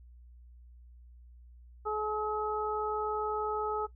harmonic tone, 426.2 Hz, G#4, 45 cents sharp, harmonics 1 / 2 / 3, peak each -33 / -36 / -35 dBFS, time 1.85-3.87 s, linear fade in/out 20 ms, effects noise-tail reverb RT60 0.1 s tail -17 dB re dry + added 60 Hz sine -51 dBFS peak until 3.95 s

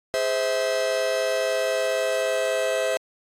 45% pulse chord, Ab augmented, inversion none, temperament just, 415.3 / 519.1 / 648.9 Hz, Ab4 / C5 / E5, 0 / -14 / -27 cents, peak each -31 / -25 / -25 dBFS, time 0.14-2.97 s, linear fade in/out 0 ms, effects low-pass 11000 Hz 12 dB/octave + AAC 64 kbps

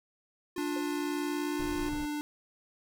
square tone, 354.6 Hz, F4, 26 cents sharp, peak -36 dBFS, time 0.56-1.89 s, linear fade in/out 5 ms
square tone with pitch glide, 293.7 to 296.6 Hz, D4 to D4, 0 to +17 cents, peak -33 dBFS, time 0.58-2.21 s, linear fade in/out 0 ms, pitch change +17 cents, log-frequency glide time 1.23-1.54 s
sine tone with exponential decay, 523.3 Hz, C5, in tune, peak -36 dBFS, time 0.76-0.86 s, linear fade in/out 5 ms, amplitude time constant 20 ms
brown noise, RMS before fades -40 dBFS, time 1.59-2.06 s, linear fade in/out 10 ms
effects none

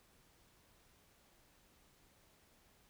silence, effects pink hiss -69 dBFS RMS until 2.89 s

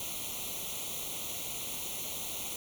white noise with comb filter, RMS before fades -38 dBFS, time 0-2.56 s, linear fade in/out 2 ms, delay 0.3 ms, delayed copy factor +0.95, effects none

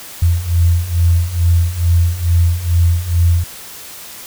sine beating tone pair, 84.1 / 86.4 Hz, E2 / F2, +35 / -18 cents, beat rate 2.3 Hz, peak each -15 / -12 dBFS, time 0.22-3.44 s, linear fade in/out 5 ms, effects white hiss -33 dBFS RMS until 4.26 s

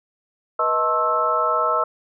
sine tone cluster, 486.9 / 630 / 882 / 1073 / 1315 Hz, B4 / D#5 / A5 / C6 / E6, -25 / +21 / +4 / +43 / -5 cents, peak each -27 / -24 / -29 / -24 / -20 dBFS, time 0.59-1.84 s, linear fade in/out 5 ms, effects none

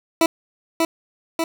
20% pulse tone with echo, 328.4 Hz, E4, 6 cents flat, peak -8 dBFS, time 0.21-0.26 s, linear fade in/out 2 ms, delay 590 ms, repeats 2, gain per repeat -3 dB, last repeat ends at 1.44 s, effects none

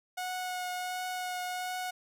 sawtooth tone with vibrato, 730 Hz, F#5, 24 cents flat, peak -30 dBFS, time 0.17-1.91 s, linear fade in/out 10 ms, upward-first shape triangle, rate 1.4 Hz, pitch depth 14 cents each way, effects none

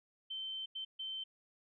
sine tone bursts at uneven times, 3096 Hz, G7, 22 cents flat, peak -39 dBFS, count 3, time 0.3-0.66 / 0.75-0.85 / 0.99-1.24 s, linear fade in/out 10 ms, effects none

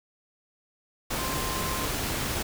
sine tone in noise, 1046.5 Hz, C6, in tune, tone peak -35 dBFS, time 1.18-1.86 s, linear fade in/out 10 ms, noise pink, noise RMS -30 dBFS, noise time 1.1-2.43 s, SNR -8 dB, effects none

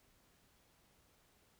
silence, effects pink hiss -71 dBFS RMS until 1.59 s

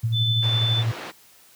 sine tone with tremolo, 114 Hz, A#2, 38 cents flat, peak -18 dBFS, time 0.03-0.92 s, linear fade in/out 10 ms, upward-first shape sine, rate 12 Hz, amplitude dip 45%
sine tone, 3520 Hz, A7, in tune, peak -22 dBFS, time 0.12-0.84 s, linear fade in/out 50 ms
pink band-pass noise, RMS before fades -36 dBFS, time 0.42-1.12 s, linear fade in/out 20 ms, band 310 to 3500 Hz, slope 12 dB/octave
effects white hiss -53 dBFS RMS until 1.55 s + high-pass 60 Hz 12 dB/octave

